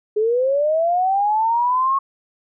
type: linear sweep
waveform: sine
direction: up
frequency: 415.3 to 1100 Hz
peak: -15 dBFS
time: 0.16-1.99 s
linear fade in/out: 10 ms
effects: none